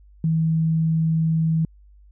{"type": "tone", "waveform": "sine", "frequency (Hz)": 161, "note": "E3", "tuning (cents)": -41, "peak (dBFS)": -17, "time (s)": [0.24, 1.65], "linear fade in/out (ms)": 2, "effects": ["added 50 Hz sine -47 dBFS peak until 2.11 s"]}